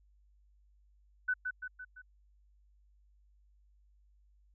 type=tone with echo; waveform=sine; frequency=1499 Hz; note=F#6; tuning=22 cents sharp; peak=-28 dBFS; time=1.28-1.34 s; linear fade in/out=10 ms; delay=170 ms; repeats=4; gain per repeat=-5 dB; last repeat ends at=2.02 s; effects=added 50 Hz sine -63 dBFS peak until 4.54 s